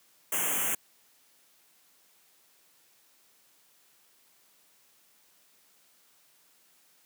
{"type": "band-stop noise", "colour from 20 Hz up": "white", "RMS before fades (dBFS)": -29, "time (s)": [0.32, 0.75], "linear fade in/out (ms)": 5, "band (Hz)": [3200, 6200], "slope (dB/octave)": 96, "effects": ["white hiss -64 dBFS RMS until 7.05 s", "high-pass 150 Hz 12 dB/octave"]}